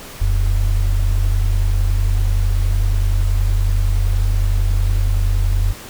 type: tone pair together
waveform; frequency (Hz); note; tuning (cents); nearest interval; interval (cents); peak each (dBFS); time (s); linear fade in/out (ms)
sine; 40.71 / 91.4; E1 / F#2; -21 / -21; octave + major second; 1400; -14 / -18; 0.2-5.73; 20
effects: pink hiss -35 dBFS RMS until 5.89 s